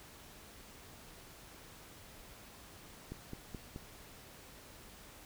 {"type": "click train", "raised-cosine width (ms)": 3, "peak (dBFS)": -30, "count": 4, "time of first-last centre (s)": [3.12, 3.761], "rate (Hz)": 4.68, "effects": ["pink hiss -55 dBFS RMS until 5.25 s"]}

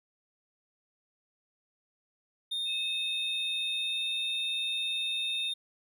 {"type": "tone", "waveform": "triangle", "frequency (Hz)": 3659, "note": "A#7", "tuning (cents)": -33, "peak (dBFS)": -29, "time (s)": [2.51, 5.54], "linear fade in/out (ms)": 10}
{"type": "tone with pitch glide", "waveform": "sine", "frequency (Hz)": [2597, 2620], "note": ["E7", "E7"], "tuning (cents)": [-26, -11], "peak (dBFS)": -36, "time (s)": [2.65, 5.52], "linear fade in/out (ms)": 50, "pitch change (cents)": 15, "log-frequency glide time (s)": [3.76, 4.01]}
{"effects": []}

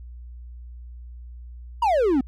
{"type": "exponential sweep", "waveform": "triangle", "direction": "down", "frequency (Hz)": [987.8, 246.1], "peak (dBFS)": -15, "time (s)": [1.82, 2.21], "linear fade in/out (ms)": 5, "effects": ["added 60 Hz sine -37 dBFS peak until 2.27 s"]}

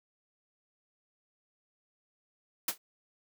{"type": "noise with exponential decay", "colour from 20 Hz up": "white", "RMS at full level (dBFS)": -25, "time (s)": [2.68, 2.78], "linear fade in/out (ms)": 5, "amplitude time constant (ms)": 20, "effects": ["high-pass 200 Hz 12 dB/octave"]}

